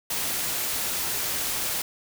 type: noise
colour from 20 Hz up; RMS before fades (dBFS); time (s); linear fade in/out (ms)
white; -28; 0.1-1.82; 5
effects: none